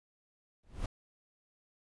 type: noise with exponential growth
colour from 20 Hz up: brown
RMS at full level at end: -30 dBFS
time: 0.63-0.86 s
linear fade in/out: 5 ms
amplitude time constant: 50 ms
effects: resampled to 24000 Hz